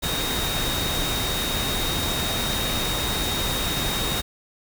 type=tone in noise; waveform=sine; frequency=3729 Hz; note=A#7; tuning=in tune; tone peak=-28 dBFS; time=0.02-4.22 s; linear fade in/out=20 ms; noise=pink; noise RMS=-26 dBFS; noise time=0.02-4.22 s; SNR=-5 dB; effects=none